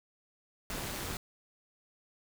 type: noise with amplitude modulation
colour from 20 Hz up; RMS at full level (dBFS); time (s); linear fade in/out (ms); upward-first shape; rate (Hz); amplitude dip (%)
pink; -35; 0.7-1.17; 2; sine; 208; 70
effects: none